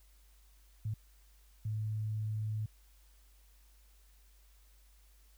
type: tone bursts at uneven times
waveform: sine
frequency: 107.9 Hz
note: A2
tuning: 33 cents flat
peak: -33 dBFS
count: 2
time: 0.85-0.94 / 1.65-2.66 s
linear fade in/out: 5 ms
effects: added 50 Hz sine -60 dBFS peak until 5.37 s + white hiss -69 dBFS RMS until 5.37 s